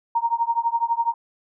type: tone with tremolo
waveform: sine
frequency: 930 Hz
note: A#5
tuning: 4 cents flat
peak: -15 dBFS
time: 0.15-1.14 s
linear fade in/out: 5 ms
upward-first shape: triangle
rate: 12 Hz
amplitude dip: 100%
effects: none